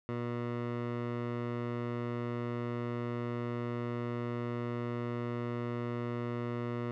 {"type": "tone with low-pass filter", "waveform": "15% pulse", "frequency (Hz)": 120, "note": "B2", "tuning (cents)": -49, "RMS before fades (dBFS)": -36, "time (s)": [0.09, 6.91], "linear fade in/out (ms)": 0, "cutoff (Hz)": 1900, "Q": 0.75, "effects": []}